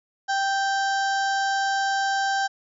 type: harmonic tone with a mistuned harmonic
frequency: 784 Hz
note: G5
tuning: in tune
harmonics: 1 / 2 / 4 / 5 / 6 / 7 / 8 / 9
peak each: -23 / -26 / -38 / -40 / -39 / -37 / -43 / -41 dBFS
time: 0.28-2.48 s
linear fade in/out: 20 ms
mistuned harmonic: 8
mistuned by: -22 cents
effects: none